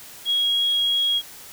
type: tone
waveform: sine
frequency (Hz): 3301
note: G#7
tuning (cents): -11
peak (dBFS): -17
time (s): 0.25-1.22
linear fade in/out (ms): 50
effects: tanh soft clip ceiling -14 dBFS + white hiss -42 dBFS RMS until 1.52 s